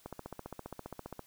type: click train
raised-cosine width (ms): 1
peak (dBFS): -27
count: 18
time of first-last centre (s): 0.06-1.193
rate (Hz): 15
effects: white hiss -63 dBFS RMS until 1.26 s